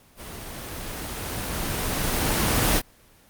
pink noise with level ramp, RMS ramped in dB -39 to -19 dBFS, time 0.16-2.82 s, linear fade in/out 50 ms, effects pink hiss -55 dBFS RMS until 3.29 s + Opus 24 kbps

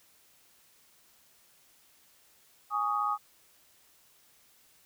sine chord, Ab suspended fourth, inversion none, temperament equal with one note detuned, 830.6 / 1128.8 / 1244.5 Hz, Ab5 / Db6 / Eb6, 0 / +31 / 0 cents, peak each -33 / -34 / -29 dBFS, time 2.7-3.18 s, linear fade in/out 50 ms, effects white hiss -63 dBFS RMS until 4.85 s

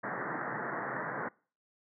white band-pass noise, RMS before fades -37 dBFS, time 0.03-1.29 s, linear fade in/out 10 ms, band 120 to 1900 Hz, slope 96 dB/octave, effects noise-tail reverb RT60 0.4 s tail -24 dB re dry

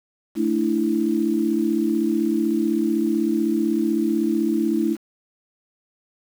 sine chord, A suspended fourth, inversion none, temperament equal, 220 / 293.7 / 329.6 Hz, A3 / D4 / E4, 0 / 0 / 0 cents, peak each -23 / -24 / -21 dBFS, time 0.35-4.97 s, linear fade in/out 50 ms, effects 7-bit

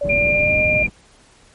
sine tone with pitch glide, 575 to 612.7 Hz, D5 to D#5, -37 to -27 cents, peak -19 dBFS, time 0.01-0.83 s, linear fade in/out 5 ms, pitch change +110 cents, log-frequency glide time 0.14-0.57 s
white low-pass noise, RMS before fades -26 dBFS, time 0.03-0.9 s, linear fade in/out 20 ms, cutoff 190 Hz, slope 12 dB/octave
sine tone, 2393 Hz, D7, 32 cents sharp, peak -15 dBFS, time 0.09-0.87 s, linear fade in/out 10 ms
effects pink hiss -51 dBFS RMS until 1.54 s + MP3 48 kbps

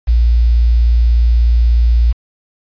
sine tone with quantisation, 58.3 Hz, A#1, 1 cent sharp, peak -7 dBFS, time 0.07-2.13 s, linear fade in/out 20 ms, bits 6, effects resampled to 11025 Hz

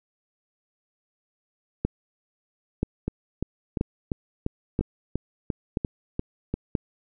two click trains, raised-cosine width 3 ms, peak -10 / -13 dBFS, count 6 / 11, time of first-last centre 1.85-6.752 / 3.08-6.54 s, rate 1.02 / 2.89 Hz, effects none

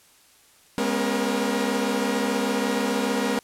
sawtooth tone cluster, 205.1 / 243.6 / 270.2 / 472.4 Hz, G#3 / B3 / C#4 / A#4, -21 / -24 / -44 / +23 cents, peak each -24 dBFS, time 0.78-3.39 s, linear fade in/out 0 ms, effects white hiss -56 dBFS RMS until 3.43 s + low-pass 12000 Hz 12 dB/octave

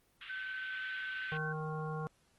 white band-pass noise, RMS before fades -48 dBFS, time 0.21-1.37 s, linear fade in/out 2 ms, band 1300 to 3400 Hz, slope 48 dB/octave
sine tone, 1530 Hz, G6, 42 cents flat, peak -38 dBFS, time 0.29-1.53 s, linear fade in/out 10 ms
harmonic tone, 155.56 Hz, D#3, in tune, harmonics 1 / 3 / 5 / 7 / 9, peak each -38 / -43 / -46 / -45 / -49 dBFS, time 1.32-2.07 s, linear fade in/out 0 ms
effects pink hiss -71 dBFS RMS until 2.38 s + Opus 24 kbps

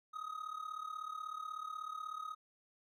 triangle tone with amplitude modulation, 1258 Hz, D#6, 19 cents sharp, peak -36 dBFS, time 0.13-2.35 s, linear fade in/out 20 ms, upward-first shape sine, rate 36.3 Hz, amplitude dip 80%, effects none

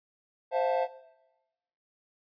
triangle chord, F major seventh, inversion second, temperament equal with one note detuned, 523.3 / 659.3 / 712.7 / 880 Hz, C5 / E5 / F5 / A5, 0 / 0 / +35 / 0 cents, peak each -26 / -29 / -30 / -31 dBFS, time 0.51-0.88 s, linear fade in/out 50 ms, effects noise-tail reverb RT60 1.0 s tail -18 dB re dry + resampled to 11025 Hz

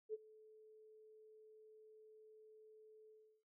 sine tone with ADSR envelope, 433.8 Hz, A4, 25 cents flat, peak -39 dBFS, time 0.09-3.44 s, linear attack 46 ms, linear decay 30 ms, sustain -22 dB, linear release 350 ms, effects none

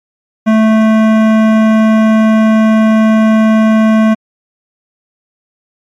sine tone with hard clipping, 219.4 Hz, A3, 5 cents flat, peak -7 dBFS, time 0.46-4.15 s, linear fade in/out 20 ms, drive 16 dB, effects MP3 64 kbps

